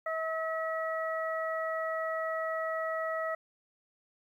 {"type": "harmonic tone", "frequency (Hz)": 644, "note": "E5", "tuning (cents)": -41, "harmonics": [1, 2, 3], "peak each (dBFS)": [-33, -36, -38], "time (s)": [0.06, 3.35], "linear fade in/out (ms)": 5, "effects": ["11-bit"]}